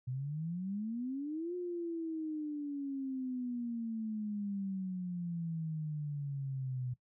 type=exponential two-way sweep; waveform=sine; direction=up then down; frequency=123.9 to 360 to 123.9 Hz; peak=-35 dBFS; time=0.07-6.94 s; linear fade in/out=10 ms; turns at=1.55 s; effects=noise-tail reverb RT60 0.1 s tail -17 dB re dry